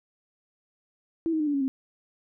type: tone with pitch steps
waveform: sine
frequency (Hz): 329.3 / 315.5 / 302.3 / 289.7 / 277.5 / 265.9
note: E4 / D#4 / D#4 / D4 / C#4 / C4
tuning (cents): -2 / +24 / -50 / -24 / +2 / +28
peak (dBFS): -23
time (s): 1.26-1.68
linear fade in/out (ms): 0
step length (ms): 70
effects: none